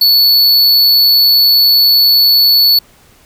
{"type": "tone", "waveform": "square", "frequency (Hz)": 4435, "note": "C#8", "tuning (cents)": 0, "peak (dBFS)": -6, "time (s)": [0.01, 2.79], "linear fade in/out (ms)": 5, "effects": ["pink hiss -46 dBFS RMS until 3.25 s"]}